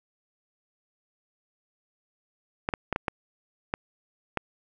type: clicks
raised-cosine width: 0.5 ms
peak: -11 dBFS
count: 7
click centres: 2.689 / 2.738 / 2.927 / 2.961 / 3.082 / 3.739 / 4.373 s
effects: none